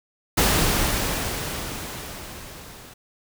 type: noise with level ramp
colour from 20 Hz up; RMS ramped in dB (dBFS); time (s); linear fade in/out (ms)
pink; -18 to -44; 0.37-2.94; 10
effects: none